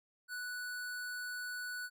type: tone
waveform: square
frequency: 1480 Hz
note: F#6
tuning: in tune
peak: -40 dBFS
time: 0.28-1.9 s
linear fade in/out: 50 ms
effects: none